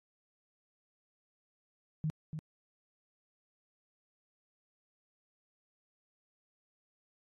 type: tone with echo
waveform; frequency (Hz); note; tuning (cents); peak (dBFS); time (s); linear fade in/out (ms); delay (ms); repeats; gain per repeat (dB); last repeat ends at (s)
sine; 155.56; D#3; 0; -30; 2.04-2.1; 0; 290; 1; -7; 2.39
effects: AAC 32 kbps